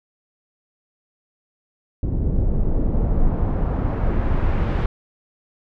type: noise with low-pass filter sweep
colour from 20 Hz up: brown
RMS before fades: -19 dBFS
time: 2.03-4.86 s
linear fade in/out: 2 ms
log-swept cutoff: 320 to 2500 Hz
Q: 0.85
effects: none